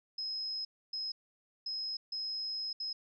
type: tone bursts at uneven times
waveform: sine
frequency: 5120 Hz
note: D#8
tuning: 49 cents sharp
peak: -35 dBFS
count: 5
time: 0.18-0.65 / 0.93-1.12 / 1.66-1.97 / 2.12-2.73 / 2.8-2.93 s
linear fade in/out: 5 ms
effects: none